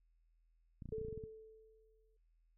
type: clicks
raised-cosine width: 5 ms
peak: -36 dBFS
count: 11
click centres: 0.822 / 0.857 / 0.89 / 0.925 / 0.983 / 1.014 / 1.049 / 1.084 / 1.127 / 1.176 / 1.238 s
type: tone with exponential decay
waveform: sine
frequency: 439.3 Hz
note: A4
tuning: 3 cents flat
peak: -38 dBFS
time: 0.92-2.17 s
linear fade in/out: 5 ms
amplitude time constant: 270 ms
effects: noise-tail reverb RT60 0.6 s tail -24 dB re dry + added 41 Hz sine -70 dBFS peak until 2.57 s

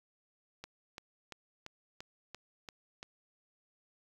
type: click train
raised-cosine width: 0.2 ms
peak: -27 dBFS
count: 8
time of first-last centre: 0.64-3.029 s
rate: 2.93 Hz
effects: 9-bit

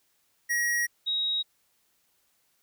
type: tone pair in turn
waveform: square / sine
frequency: 1900 / 3800 Hz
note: A#6 / A#7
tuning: +33 / +33 cents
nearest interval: octave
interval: 1200 cents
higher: second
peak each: -25 dBFS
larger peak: neither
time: 0.49-0.87 / 1.06-1.43 s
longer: first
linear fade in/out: 20 ms
effects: white hiss -70 dBFS RMS until 2.62 s

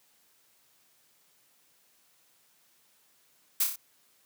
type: noise with echo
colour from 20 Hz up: blue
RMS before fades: -25 dBFS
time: 3.6-3.64 s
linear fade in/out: 5 ms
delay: 30 ms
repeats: 4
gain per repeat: -4 dB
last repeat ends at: 3.76 s
effects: white hiss -66 dBFS RMS until 4.25 s + high-pass 100 Hz 12 dB/octave

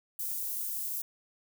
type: high-pass noise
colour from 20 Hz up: white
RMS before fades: -35 dBFS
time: 0.19-1.02 s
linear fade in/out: 5 ms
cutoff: 12000 Hz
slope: 12 dB/octave
effects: none

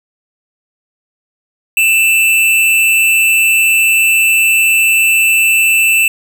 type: tone with amplitude modulation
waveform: square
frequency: 2661 Hz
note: E7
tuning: 16 cents sharp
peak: -6 dBFS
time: 1.77-6.08 s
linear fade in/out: 2 ms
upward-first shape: sine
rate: 210 Hz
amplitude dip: 50%
effects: none

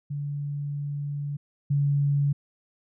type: tone pair in turn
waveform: sine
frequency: 144 / 142.43 Hz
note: D3 / C#3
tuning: -34 / +47 cents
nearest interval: unison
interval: 19 cents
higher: first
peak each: -28 / -20 dBFS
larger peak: second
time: 0.1-1.37 / 1.7-2.33 s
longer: first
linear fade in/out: 10 ms
effects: none

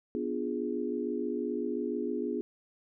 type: chord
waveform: sine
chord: B diminished seventh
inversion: none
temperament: equal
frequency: 246.9 / 293.7 / 349.2 / 415.3 Hz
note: B3 / D4 / F4 / Ab4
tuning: 0 / 0 / 0 / 0 cents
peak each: -35 / -37 / -36 / -35 dBFS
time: 0.15-2.41 s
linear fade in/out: 0 ms
effects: none

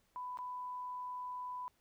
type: tone with dropouts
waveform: sine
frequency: 996 Hz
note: B5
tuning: 14 cents sharp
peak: -40 dBFS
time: 0.16-1.68 s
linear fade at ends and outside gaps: 0 ms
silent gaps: 0.373-0.388 s
effects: pink hiss -75 dBFS RMS until 1.8 s

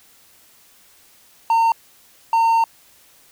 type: tone bursts at uneven times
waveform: triangle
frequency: 912 Hz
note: A#5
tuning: 38 cents flat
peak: -11 dBFS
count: 2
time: 1.5-1.72 / 2.33-2.64 s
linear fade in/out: 2 ms
effects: white hiss -52 dBFS RMS until 3.31 s

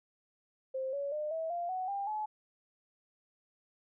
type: tone with pitch steps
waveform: sine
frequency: 526 / 563.8 / 604.2 / 647.6 / 694.1 / 743.9 / 797.3 / 854.5 Hz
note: C5 / C#5 / D5 / E5 / F5 / F#5 / G5 / G#5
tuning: +9 / +29 / +49 / -31 / -11 / +9 / +29 / +49 cents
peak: -33 dBFS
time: 0.74-2.26 s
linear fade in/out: 10 ms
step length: 190 ms
effects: none

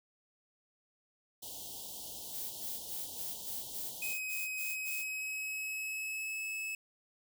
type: band-stop noise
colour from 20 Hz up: white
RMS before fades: -45 dBFS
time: 1.42-4.14 s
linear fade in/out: 10 ms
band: 950 to 2900 Hz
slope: 96 dB/octave
type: noise bursts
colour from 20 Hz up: violet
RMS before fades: -41 dBFS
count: 10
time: 2.31-5.049 s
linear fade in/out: 50 ms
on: 210 ms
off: 71 ms
type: tone with pitch glide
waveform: 45% pulse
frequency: 2529 to 2596 Hz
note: D#7 to E7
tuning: +28 to -27 cents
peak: -36 dBFS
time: 4.02-6.75 s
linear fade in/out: 2 ms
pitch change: +45 cents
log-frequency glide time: 4.54-6.46 s
effects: none

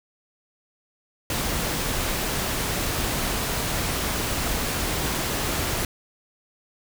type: noise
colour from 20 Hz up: pink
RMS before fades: -26 dBFS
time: 1.3-5.85 s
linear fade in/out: 2 ms
effects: none

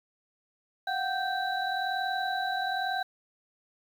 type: tone cluster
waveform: sine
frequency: 716 / 757 / 1564 / 3939 Hz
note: F5 / F#5 / G6 / B7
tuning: +43 / +39 / -4 / -5 cents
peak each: -35 / -31 / -33 / -38 dBFS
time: 0.87-3.03 s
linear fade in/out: 5 ms
effects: 9-bit

